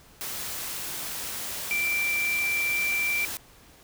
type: tone in noise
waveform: sine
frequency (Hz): 2349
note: D7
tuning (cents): 0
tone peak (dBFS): -24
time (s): 1.71-3.25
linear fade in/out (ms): 0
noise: white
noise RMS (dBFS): -34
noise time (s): 0.21-3.37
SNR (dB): +7
effects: pink hiss -54 dBFS RMS until 3.83 s